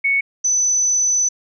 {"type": "tone pair in turn", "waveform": "sine", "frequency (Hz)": [2217, 6012], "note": ["C#7", "F#8"], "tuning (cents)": [0, 27], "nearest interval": "octave + perfect fourth", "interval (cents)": 1727, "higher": "second", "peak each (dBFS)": -14, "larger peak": "neither", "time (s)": [[0.04, 0.21], [0.44, 1.29]], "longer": "second", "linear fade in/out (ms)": 10, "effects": []}